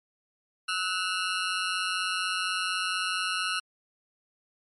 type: ring-modulated tone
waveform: 20% pulse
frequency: 1387 Hz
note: F6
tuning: 12 cents flat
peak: -19 dBFS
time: 0.68-3.6 s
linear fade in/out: 10 ms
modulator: 92.1 Hz
effects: MP3 48 kbps